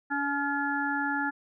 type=harmonic tone with a mistuned harmonic; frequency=284.4 Hz; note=C#4; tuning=45 cents sharp; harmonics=1 / 3 / 5 / 6; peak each=-32 / -32 / -32 / -32 dBFS; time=0.1-1.31 s; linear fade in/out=20 ms; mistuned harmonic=5; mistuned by=-27 cents; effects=none